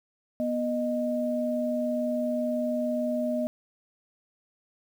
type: tone pair together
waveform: sine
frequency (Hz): 244 / 617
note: B3 / D#5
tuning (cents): -21 / -15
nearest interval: octave + major third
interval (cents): 1606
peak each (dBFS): -28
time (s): 0.4-3.47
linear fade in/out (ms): 0
effects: 9-bit